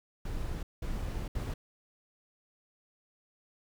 brown noise bursts at uneven times, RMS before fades -35 dBFS, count 3, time 0.25-0.63 / 0.82-1.28 / 1.35-1.54 s, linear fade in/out 5 ms, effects none

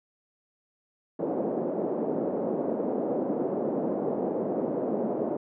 white band-pass noise, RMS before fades -29 dBFS, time 1.19-5.37 s, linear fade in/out 5 ms, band 200 to 570 Hz, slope 24 dB/octave, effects none

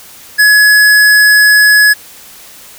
square tone, 1690 Hz, G#6, 30 cents sharp, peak -4 dBFS, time 0.38-1.94 s, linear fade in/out 20 ms, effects white hiss -35 dBFS RMS until 2.78 s

